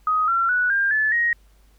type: tone with pitch steps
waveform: sine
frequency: 1255 / 1360.7 / 1475.3 / 1599.6 / 1734.3 / 1880.4 Hz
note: D#6 / F6 / F#6 / G6 / A6 / A#6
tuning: +15 / -45 / -5 / +35 / -25 / +15 cents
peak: -17 dBFS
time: 0.07-1.33 s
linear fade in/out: 2 ms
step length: 210 ms
effects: added 50 Hz sine -52 dBFS peak until 1.78 s + pink hiss -62 dBFS RMS until 1.78 s